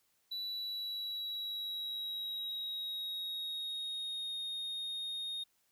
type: tone with pitch glide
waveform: triangle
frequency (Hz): 3951 to 3708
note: B7 to A#7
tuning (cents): 0 to -10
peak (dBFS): -36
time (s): 0.31-5.44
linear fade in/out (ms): 10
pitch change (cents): -110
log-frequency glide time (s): 0.42-4.37
effects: white hiss -75 dBFS RMS until 5.71 s